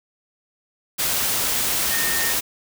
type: tone in noise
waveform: sine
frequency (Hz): 1834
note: A#6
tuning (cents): -29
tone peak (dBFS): -26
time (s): 1.9-2.33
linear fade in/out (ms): 20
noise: white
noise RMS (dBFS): -22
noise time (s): 0.98-2.41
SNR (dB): -7
effects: none